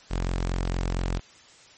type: tone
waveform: sawtooth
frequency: 44.32 Hz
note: F1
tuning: 26 cents sharp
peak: -21 dBFS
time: 0.1-1.2 s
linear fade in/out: 20 ms
effects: white hiss -52 dBFS RMS until 1.77 s + MP3 32 kbps